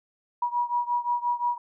sine beating tone pair, 962 / 967.7 Hz, B5 / B5, -46 / -36 cents, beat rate 5.7 Hz, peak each -26 / -28 dBFS, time 0.42-1.58 s, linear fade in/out 5 ms, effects none

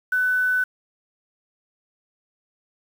sine tone with quantisation, 1500 Hz, F#6, 23 cents sharp, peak -18 dBFS, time 0.12-0.64 s, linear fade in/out 5 ms, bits 7, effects none

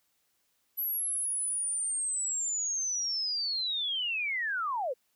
sine linear sweep, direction down, 11850 to 460 Hz, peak -29 dBFS, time 0.77-4.94 s, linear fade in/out 20 ms, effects white hiss -74 dBFS RMS until 5.15 s

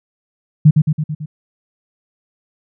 sine tone with echo, 152.5 Hz, D#3, 34 cents flat, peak -3 dBFS, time 0.65-0.71 s, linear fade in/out 10 ms, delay 110 ms, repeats 5, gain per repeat -4 dB, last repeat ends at 1.26 s, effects none

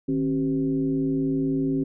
sine tone with frequency modulation, 270 Hz, C#4, 45 cents flat, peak -21 dBFS, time 0.08-1.84 s, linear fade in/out 10 ms, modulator 116 Hz, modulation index 0.79, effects none

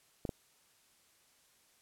clicks, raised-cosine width 2 ms, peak -23 dBFS, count 2, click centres 0.252 / 0.292 s, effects white hiss -68 dBFS RMS until 1.81 s + low-pass 12000 Hz 12 dB/octave

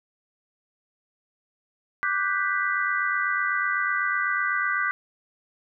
sine chord, G major seventh, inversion second, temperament equal, 1174.7 / 1480 / 1568 / 1975.5 Hz, D6 / F#6 / G6 / B6, 0 / 0 / 0 / 0 cents, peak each -28 dBFS, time 2.03-4.91 s, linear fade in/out 0 ms, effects none

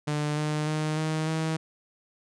sawtooth tone with pitch steps, 149.2 / 151.72 / 154.28 / 156.89 / 159.54 Hz, D3 / D#3 / D#3 / D#3 / D#3, +28 / -43 / -14 / +15 / +44 cents, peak -22 dBFS, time 0.07-1.57 s, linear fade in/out 10 ms, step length 300 ms, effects resampled to 22050 Hz

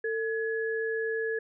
sine tone pair together, 448.5 / 1692.3 Hz, A4 / G#6, +33 / +32 cents, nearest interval octave + major seventh, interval 2299 cents, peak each -29 / -33 dBFS, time 0.04-1.39 s, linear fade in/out 5 ms, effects none

